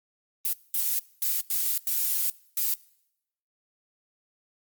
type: noise bursts at uneven times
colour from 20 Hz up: violet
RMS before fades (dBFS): -26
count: 6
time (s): 0.45-0.53 / 0.74-0.99 / 1.22-1.41 / 1.5-1.78 / 1.87-2.3 / 2.57-2.74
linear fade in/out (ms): 2
effects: noise-tail reverb RT60 0.8 s tail -23 dB re dry + Opus 24 kbps